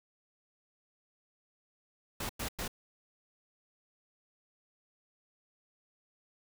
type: noise bursts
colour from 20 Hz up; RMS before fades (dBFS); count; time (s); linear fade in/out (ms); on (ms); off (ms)
pink; -37; 3; 2.2-2.679; 5; 93; 100
effects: none